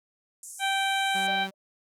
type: band-pass noise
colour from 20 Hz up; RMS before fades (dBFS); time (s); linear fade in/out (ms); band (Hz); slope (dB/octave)
pink; -43; 0.43-1.27; 2; 6600 to 11000; 48
type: harmonic tone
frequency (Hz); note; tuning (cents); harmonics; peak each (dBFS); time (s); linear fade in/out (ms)
780; G5; -9; 1 / 2 / 3 / 4 / 5; -27 / -30 / -32 / -33 / -34; 0.59-1.48; 50
type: tone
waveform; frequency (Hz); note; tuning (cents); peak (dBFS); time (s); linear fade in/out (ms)
sawtooth; 191.7; G3; -38; -32; 1.14-1.51; 20
type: tone with exponential decay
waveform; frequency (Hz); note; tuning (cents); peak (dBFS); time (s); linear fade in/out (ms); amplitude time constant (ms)
sine; 600; D5; +37; -32; 1.28-1.54; 1; 56
effects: none